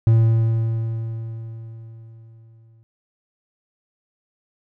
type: tone with exponential decay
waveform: triangle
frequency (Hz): 113.2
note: A2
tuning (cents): +50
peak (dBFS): -8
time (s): 0.07-2.83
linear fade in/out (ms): 0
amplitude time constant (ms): 600
effects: none